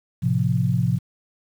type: chord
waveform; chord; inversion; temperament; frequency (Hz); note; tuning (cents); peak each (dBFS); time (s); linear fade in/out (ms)
sine; F major; first; equal; 110 / 130.81 / 174.61; A2 / C3 / F3; 0 / 0 / 0; -23 / -21 / -23; 0.22-0.99; 20
effects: 8-bit